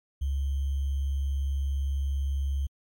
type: tone with sample-and-hold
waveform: sine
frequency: 68.8 Hz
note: C#2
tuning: 12 cents flat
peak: -25 dBFS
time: 0.21-2.67 s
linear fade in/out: 10 ms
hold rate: 3150 Hz
effects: MP3 64 kbps